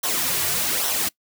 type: noise with flanger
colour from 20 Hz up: white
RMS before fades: -23 dBFS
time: 0.03-1.09 s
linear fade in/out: 10 ms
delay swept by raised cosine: 0.42 to 3.92 ms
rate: 1.2 Hz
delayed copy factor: -0.6
effects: noise-tail reverb RT60 0.1 s tail -22 dB re dry